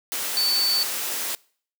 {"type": "tone in noise", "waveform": "sine", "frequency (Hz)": 4510, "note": "C#8", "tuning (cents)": 29, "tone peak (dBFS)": -19, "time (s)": [0.37, 0.83], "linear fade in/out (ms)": 0, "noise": "white", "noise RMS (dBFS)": -28, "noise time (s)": [0.12, 1.35], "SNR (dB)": 6, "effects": ["noise-tail reverb RT60 0.5 s tail -24 dB re dry", "high-pass 300 Hz 12 dB/octave"]}